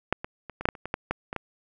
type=clicks; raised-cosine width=0.5 ms; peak=-7 / -18 / -23 / -19 / -6 / -8 / -29 / -18 / -11 / -11 / -18 / -15 dBFS; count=12; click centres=0.126 / 0.245 / 0.497 / 0.61 / 0.655 / 0.688 / 0.752 / 0.856 / 0.941 / 1.11 / 1.329 / 1.363 s; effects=none